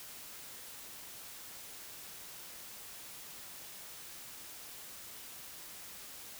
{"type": "silence", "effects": ["white hiss -49 dBFS RMS until 6.39 s"]}